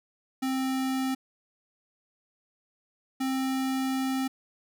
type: tone pair in turn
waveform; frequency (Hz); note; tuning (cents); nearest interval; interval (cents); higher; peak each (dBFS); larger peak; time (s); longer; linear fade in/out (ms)
square; 263 / 264; C4 / C4; +9 / +16; unison; 7; second; -27 / -27; neither; 0.42-1.15 / 3.2-4.28; second; 10
effects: none